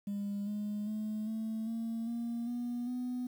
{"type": "tone with pitch steps", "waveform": "sine", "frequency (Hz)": [202.3, 208.3, 214.6, 221, 227.6, 234.4, 241.4, 248.6], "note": ["G#3", "G#3", "A3", "A3", "A#3", "A#3", "B3", "B3"], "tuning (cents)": [-45, 5, -43, 8, -41, 10, -39, 12], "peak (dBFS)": -32, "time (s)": [0.07, 3.27], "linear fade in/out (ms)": 5, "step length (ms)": 400, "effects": ["tanh soft clip ceiling -32 dBFS", "10-bit"]}